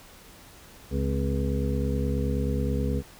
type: harmonic tone with a mistuned harmonic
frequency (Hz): 69.4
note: C#2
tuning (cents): +3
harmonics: 1 / 2 / 3 / 4 / 6 / 7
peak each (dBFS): -27 / -30 / -32 / -33 / -35 / -35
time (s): 0.9-3.03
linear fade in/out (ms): 50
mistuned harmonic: 4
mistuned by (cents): -82
effects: pink hiss -50 dBFS RMS until 3.19 s